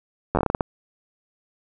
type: slowing click train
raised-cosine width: 1 ms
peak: -6 dBFS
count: 10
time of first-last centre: 0.35-0.608 s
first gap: 10 ms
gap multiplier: 1.25
effects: none